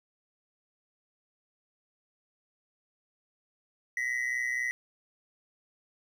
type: ring-modulated tone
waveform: triangle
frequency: 1957 Hz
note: B6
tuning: 16 cents flat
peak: -24 dBFS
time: 3.97-4.71 s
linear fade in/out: 0 ms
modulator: 62 Hz
effects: none